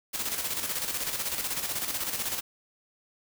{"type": "noise with tremolo", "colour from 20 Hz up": "white", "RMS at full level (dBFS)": -30, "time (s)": [0.13, 2.41], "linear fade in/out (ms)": 20, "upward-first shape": "square", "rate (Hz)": 16, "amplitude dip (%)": 50, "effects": []}